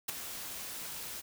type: noise with ADSR envelope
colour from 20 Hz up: white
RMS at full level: -31 dBFS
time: 0.08-1.22 s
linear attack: 11 ms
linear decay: 11 ms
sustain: -11 dB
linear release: 27 ms
effects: none